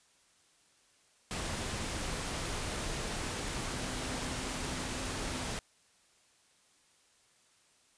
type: tone in noise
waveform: sine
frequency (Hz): 255.6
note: C4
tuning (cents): -40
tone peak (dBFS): -45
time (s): 3.73-5.45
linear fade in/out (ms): 0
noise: pink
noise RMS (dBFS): -37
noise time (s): 1.31-5.59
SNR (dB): -11
effects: white hiss -67 dBFS RMS until 7.97 s + resampled to 22050 Hz